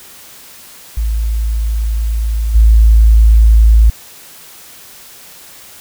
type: tone with level steps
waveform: sine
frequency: 55 Hz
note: A1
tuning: in tune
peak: -12 / -3 dBFS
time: 0.97-3.9 s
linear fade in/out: 5 ms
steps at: 2.54 s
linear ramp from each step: 20 ms
effects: white hiss -37 dBFS RMS until 5.8 s